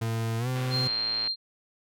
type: tone with pitch glide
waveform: 40% pulse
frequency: 113.4 to 128.02 Hz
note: A#2 to C3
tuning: -47 to -37 cents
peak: -26 dBFS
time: 0.01-0.88 s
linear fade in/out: 10 ms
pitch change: +210 cents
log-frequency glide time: 0.38-0.48 s
type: click train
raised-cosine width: 0.3 ms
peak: -23 dBFS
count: 81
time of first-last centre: 0.56-1.274 s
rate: 112 Hz
type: tone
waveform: sine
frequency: 4186 Hz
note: C8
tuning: in tune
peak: -26 dBFS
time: 0.7-1.36 s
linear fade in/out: 50 ms
effects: none